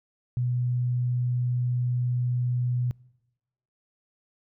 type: tone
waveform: sine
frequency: 123.4 Hz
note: B2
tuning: 1 cent flat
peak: -23 dBFS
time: 0.37-2.91 s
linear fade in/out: 0 ms
effects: noise-tail reverb RT60 1.0 s tail -25 dB re dry